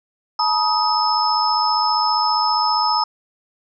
sine tone cluster, 861 / 956 / 1255 / 5220 Hz, A5 / A#5 / D#6 / E8, -38 / +43 / +15 / -18 cents, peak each -21 dBFS, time 0.39-3.04 s, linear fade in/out 5 ms, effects none

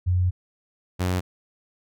sine / sawtooth tone pair in turn, 90.4 / 90.98 Hz, F#2 / F#2, -40 / -29 cents, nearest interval unison, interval 11 cents, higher second, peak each -18 dBFS, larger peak neither, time 0.06-0.31 / 0.99-1.21 s, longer first, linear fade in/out 20 ms, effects none

